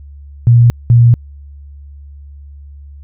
sine tone bursts at uneven times, 118.8 Hz, A#2, 33 cents sharp, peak -3 dBFS, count 2, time 0.47-0.7 / 0.9-1.14 s, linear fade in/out 0 ms, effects added 71 Hz sine -31 dBFS peak until 3.03 s

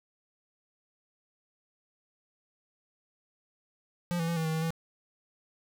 square tone with pitch steps, 174.6 / 165.3 / 169 / 161.5 / 159.1 / 160.1 / 164.1 Hz, F3 / E3 / E3 / E3 / D#3 / D#3 / E3, 0 / +5 / +43 / -35 / +39 / +50 / -8 cents, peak -29 dBFS, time 4.11-4.705 s, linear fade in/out 0 ms, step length 85 ms, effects none

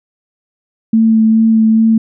sine tone with vibrato, 222.3 Hz, A3, 18 cents sharp, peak -6 dBFS, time 0.93-1.98 s, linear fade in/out 5 ms, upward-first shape sine, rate 2.4 Hz, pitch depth 14 cents each way, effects none

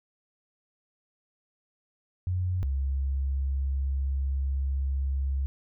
sine tone pair in turn, 90.6 / 67.87 Hz, F#2 / C#2, -36 / -36 cents, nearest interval perfect fourth, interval 500 cents, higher first, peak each -25 dBFS, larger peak neither, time 2.27-2.63 / 2.63-5.46 s, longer second, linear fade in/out 0 ms, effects none

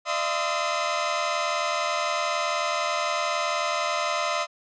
sawtooth tone cluster, 601 / 680 / 1032 / 1273 Hz, D5 / F5 / C6 / D#6, +40 / -46 / -24 / +39 cents, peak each -26 dBFS, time 0.05-4.47 s, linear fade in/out 50 ms, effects resampled to 16000 Hz

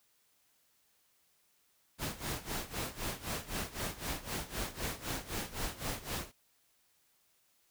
pink noise with tremolo, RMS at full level -36 dBFS, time 1.98-6.32 s, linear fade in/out 50 ms, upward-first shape sine, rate 3.9 Hz, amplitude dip 85%, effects white hiss -72 dBFS RMS until 7.7 s

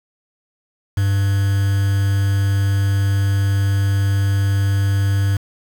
triangle tone with quantisation, 99 Hz, G2, 18 cents sharp, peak -12 dBFS, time 0.97-5.37 s, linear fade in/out 5 ms, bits 5, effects none

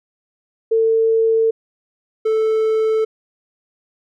sine / triangle tone pair in turn, 449 / 439.5 Hz, A4 / A4, +35 / -2 cents, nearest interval unison, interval 37 cents, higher first, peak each -12 dBFS, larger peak neither, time 0.71-1.51 / 2.25-3.05 s, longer neither, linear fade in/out 10 ms, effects none

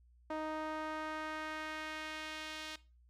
sawtooth tone with band-pass filter sweep, 311.1 Hz, D#4, in tune, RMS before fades -42 dBFS, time 0.3-2.76 s, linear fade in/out 5 ms, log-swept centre 790 to 3500 Hz, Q 1.1, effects noise-tail reverb RT60 0.3 s tail -18 dB re dry + added 60 Hz sine -62 dBFS peak until 3.09 s

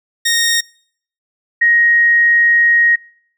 15% pulse / sine tone pair in turn, 1857 / 1878.6 Hz, A#6 / A#6, -7 / +13 cents, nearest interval unison, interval 20 cents, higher second, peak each -6 / -8 dBFS, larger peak first, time 0.25-0.61 / 1.61-2.96 s, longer second, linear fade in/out 10 ms, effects noise-tail reverb RT60 0.6 s tail -26 dB re dry

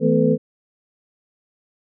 sine tone cluster, 161.2 / 218.8 / 250.7 / 439.7 / 502 Hz, E3 / A3 / B3 / A4 / B4, -38 / -9 / +26 / -1 / +28 cents, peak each -20 dBFS, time 0-0.38 s, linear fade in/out 50 ms, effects none

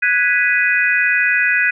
sine chord, G# minor seventh, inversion third, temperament equal, 1480 / 1661.2 / 1975.5 / 2489 Hz, F#6 / G#6 / B6 / D#7, 0 / 0 / 0 / 0 cents, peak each -18 dBFS, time 0.02-1.71 s, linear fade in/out 10 ms, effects none

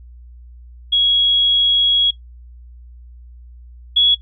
sine tone pair in turn, 3322 / 3361 Hz, G#7 / G#7, 0 / +20 cents, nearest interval unison, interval 20 cents, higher second, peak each -11 / -9 dBFS, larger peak second, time 0.92-2.11 / 3.96-4.15 s, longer first, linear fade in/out 10 ms, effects noise-tail reverb RT60 0.1 s tail -17 dB re dry + added 60 Hz sine -37 dBFS peak until 4.21 s

